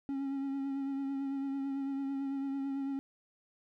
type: tone with vibrato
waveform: triangle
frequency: 274.1 Hz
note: C#4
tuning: 19 cents flat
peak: -31 dBFS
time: 0.09-2.99 s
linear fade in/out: 0 ms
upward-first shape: triangle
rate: 9 Hz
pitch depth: 31 cents each way
effects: none